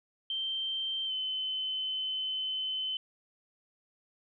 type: tone with pitch glide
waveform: sine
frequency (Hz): 3132 to 3050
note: G7 to G7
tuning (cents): -2 to -48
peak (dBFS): -31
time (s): 0.3-2.97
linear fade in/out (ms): 2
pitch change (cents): -46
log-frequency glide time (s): 1.06-1.12
effects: none